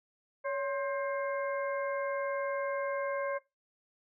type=harmonic tone with a mistuned harmonic; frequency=530 Hz; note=C5; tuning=22 cents sharp; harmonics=1 / 2 / 3 / 4; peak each=-32 / -38 / -42 / -44 dBFS; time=0.44-3.39 s; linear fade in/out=20 ms; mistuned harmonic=1; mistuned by=+95 cents; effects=noise-tail reverb RT60 0.2 s tail -18 dB re dry